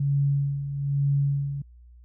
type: tone with tremolo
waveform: sine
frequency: 140.7 Hz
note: C#3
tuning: 26 cents sharp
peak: -19 dBFS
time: 0-1.62 s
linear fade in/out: 5 ms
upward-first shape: sine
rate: 1.1 Hz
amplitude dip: 65%
effects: added 60 Hz sine -47 dBFS peak until 2.04 s